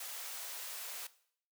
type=high-pass noise; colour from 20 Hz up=white; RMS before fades=-44 dBFS; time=0-1.07 s; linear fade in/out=5 ms; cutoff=510 Hz; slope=24 dB/octave; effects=noise-tail reverb RT60 0.6 s tail -17 dB re dry